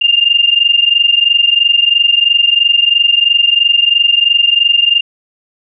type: tone pair together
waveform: sine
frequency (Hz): 2794 / 2817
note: F7 / F7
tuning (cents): 0 / +14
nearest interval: unison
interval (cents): 14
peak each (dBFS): -10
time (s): 0.01-5.01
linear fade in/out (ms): 10
effects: none